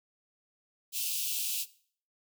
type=high-pass noise; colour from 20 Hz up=white; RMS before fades=-33 dBFS; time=0.92-1.66 s; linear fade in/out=50 ms; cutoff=2500 Hz; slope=96 dB/octave; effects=noise-tail reverb RT60 0.5 s tail -18 dB re dry